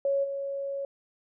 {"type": "tone with level steps", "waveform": "sine", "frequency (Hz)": 554.4, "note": "C#5", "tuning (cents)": 0, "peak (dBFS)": [-23, -30], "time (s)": [0.05, 0.85], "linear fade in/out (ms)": 2, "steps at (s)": 0.23, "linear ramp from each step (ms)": 20, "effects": []}